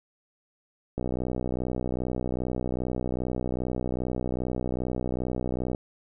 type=click train; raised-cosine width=2 ms; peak=-16 dBFS; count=299; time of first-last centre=0.98-5.748 s; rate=62.5 Hz; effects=none